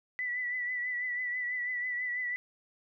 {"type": "tone with vibrato", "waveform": "sine", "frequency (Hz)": 1975.5, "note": "B6", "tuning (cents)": 0, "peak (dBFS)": -31, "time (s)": [0.19, 2.36], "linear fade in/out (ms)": 0, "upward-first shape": "triangle", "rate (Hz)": 6.1, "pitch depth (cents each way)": 44, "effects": []}